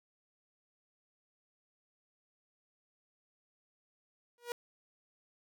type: tone with exponential growth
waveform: sawtooth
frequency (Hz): 479.3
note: A#4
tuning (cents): +48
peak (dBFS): -29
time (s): 4.38-4.52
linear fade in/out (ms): 1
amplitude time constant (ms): 30
effects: none